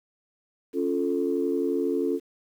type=chord; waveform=sine; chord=Db augmented; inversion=none; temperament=equal; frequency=277.2 / 349.2 / 440 Hz; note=Db4 / F4 / A4; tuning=0 / 0 / 0 cents; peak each=-27 dBFS; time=0.73-2.2 s; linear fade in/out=50 ms; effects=tanh soft clip ceiling -13 dBFS + 9-bit